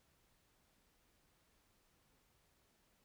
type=silence; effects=pink hiss -75 dBFS RMS until 3.04 s